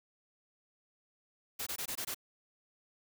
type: noise bursts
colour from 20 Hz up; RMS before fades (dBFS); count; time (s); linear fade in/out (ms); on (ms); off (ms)
white; -38; 6; 1.59-2.146; 10; 76; 20
effects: none